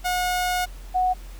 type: tone pair in turn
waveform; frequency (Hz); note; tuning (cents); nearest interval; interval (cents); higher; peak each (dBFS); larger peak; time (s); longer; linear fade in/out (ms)
sawtooth / sine; 724 / 737.1; F#5 / F#5; -38 / -7; unison; 31; second; -18; neither; 0.04-0.66 / 0.94-1.14; first; 20
effects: added 43 Hz sine -36 dBFS peak until 1.39 s + pink hiss -49 dBFS RMS until 1.39 s